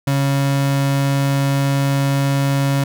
35% pulse tone, 138.59 Hz, C#3, in tune, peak -13 dBFS, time 0.07-2.84 s, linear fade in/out 5 ms, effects none

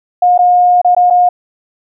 sine tone with dropouts, 716 Hz, F5, 43 cents sharp, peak -5 dBFS, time 0.22-1.29 s, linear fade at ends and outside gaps 5 ms, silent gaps 0.378-0.389 / 0.816-0.846 / 0.949-0.965 / 1.101-1.106 s, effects none

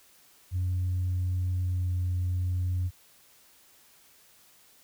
sine tone with pitch glide, 90.8 to 90.07 Hz, F#2 to F#2, -32 to -46 cents, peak -24 dBFS, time 0.51-2.91 s, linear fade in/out 50 ms, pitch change -14 cents, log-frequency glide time 1.6-1.94 s, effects tanh soft clip ceiling -23 dBFS + white hiss -59 dBFS RMS until 4.83 s

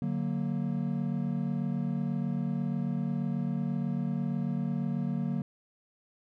triangle chord, D augmented, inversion none, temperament equal, 146.83 / 185 / 233.1 Hz, D3 / F#3 / A#3, 0 / 0 / 0 cents, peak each -31 dBFS, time 0.02-5.42 s, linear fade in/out 2 ms, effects none

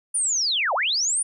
sine linear two-way sweep, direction down then up, 9640 to 523.3 to 9640 Hz, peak -20 dBFS, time 0.14-1.23 s, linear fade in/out 10 ms, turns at 0.74 s, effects none

